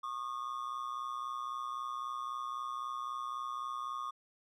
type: ring-modulated tone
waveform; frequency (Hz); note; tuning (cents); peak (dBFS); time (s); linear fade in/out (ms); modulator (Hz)
triangle; 1157; D6; -26; -32; 0.03-4.11; 10; 61.9
effects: none